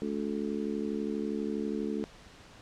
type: harmonic tone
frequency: 72.3 Hz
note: D2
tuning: 27 cents flat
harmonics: 3 / 4 / 5 / 6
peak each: -34 / -36 / -38 / -37 dBFS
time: 0.02-2.04 s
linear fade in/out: 0 ms
effects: pink hiss -53 dBFS RMS until 2.61 s + low-pass 6000 Hz 12 dB/octave